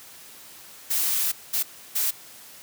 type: noise bursts at uneven times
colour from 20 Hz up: blue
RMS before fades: -24 dBFS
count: 3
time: 0.9-1.32 / 1.53-1.63 / 1.95-2.11 s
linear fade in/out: 10 ms
effects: white hiss -46 dBFS RMS until 2.62 s + high-pass 80 Hz 12 dB/octave